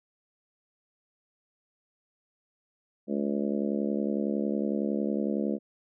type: harmonic tone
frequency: 70.9 Hz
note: C#2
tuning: 40 cents sharp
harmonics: 3 / 4 / 5 / 6 / 7 / 8 / 9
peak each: -29 / -33 / -34 / -41 / -36 / -38 / -43 dBFS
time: 3.07-5.59 s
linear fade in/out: 50 ms
effects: none